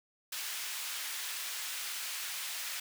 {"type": "high-pass noise", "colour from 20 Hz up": "pink", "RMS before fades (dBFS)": -39, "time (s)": [0.32, 2.8], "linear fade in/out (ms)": 5, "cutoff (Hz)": 1900, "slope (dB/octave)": 12, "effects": []}